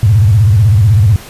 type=tone with vibrato; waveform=sine; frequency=103.83 Hz; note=G#2; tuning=in tune; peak=-4 dBFS; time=0.03-1.16 s; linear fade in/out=0 ms; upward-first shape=square; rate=16 Hz; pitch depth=180 cents each way; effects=pink hiss -32 dBFS RMS until 1.29 s + resampled to 32000 Hz